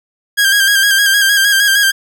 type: tone with vibrato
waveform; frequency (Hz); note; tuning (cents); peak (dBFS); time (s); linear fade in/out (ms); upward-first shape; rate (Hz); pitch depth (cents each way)
sawtooth; 1613; G6; +49; -5; 0.37-1.92; 20; square; 6.5; 37
effects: none